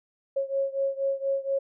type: beating tone pair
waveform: sine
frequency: 545 / 549.2 Hz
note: C#5 / C#5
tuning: -29 / -16 cents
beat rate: 4.2 Hz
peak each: -27 / -29 dBFS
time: 0.36-1.59 s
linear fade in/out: 10 ms
effects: none